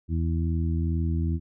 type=harmonic tone; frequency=82.3 Hz; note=E2; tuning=2 cents flat; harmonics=1 / 2 / 3 / 4; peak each=-24 / -30 / -34 / -36 dBFS; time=0.08-1.4 s; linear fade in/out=50 ms; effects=none